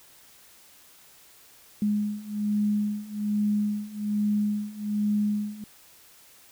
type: beating tone pair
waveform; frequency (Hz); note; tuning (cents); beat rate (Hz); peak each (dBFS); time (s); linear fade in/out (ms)
sine; 207.7 / 208.9; G#3 / G#3; 0 / +10; 1.2; -28 / -26; 1.82-5.64; 2
effects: white hiss -54 dBFS RMS until 6.51 s